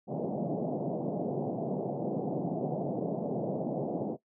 pink band-pass noise, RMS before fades -33 dBFS, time 0.07-4.17 s, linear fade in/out 50 ms, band 140 to 740 Hz, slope 48 dB/octave, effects noise-tail reverb RT60 0.1 s tail -17 dB re dry

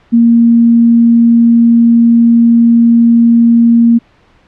sine tone, 233.1 Hz, A#3, in tune, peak -3 dBFS, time 0.12-3.99 s, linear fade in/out 20 ms, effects pink hiss -48 dBFS RMS until 4.47 s + low-pass 3000 Hz 12 dB/octave

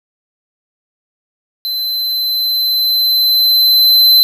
square tone with level ramp, 4059 Hz, B7, 47 cents sharp, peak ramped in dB -17 to -5 dBFS, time 1.65-4.23 s, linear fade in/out 0 ms, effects 7-bit

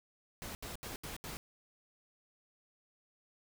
pink noise bursts, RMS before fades -44 dBFS, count 5, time 0.42-1.37 s, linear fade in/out 0 ms, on 130 ms, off 75 ms, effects none

